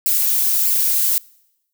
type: noise with flanger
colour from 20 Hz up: violet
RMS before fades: -17 dBFS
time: 0.06-1.18 s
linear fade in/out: 0 ms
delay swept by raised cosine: 0.39 to 5.09 ms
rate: 1.6 Hz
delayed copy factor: +1
effects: noise-tail reverb RT60 0.9 s tail -25 dB re dry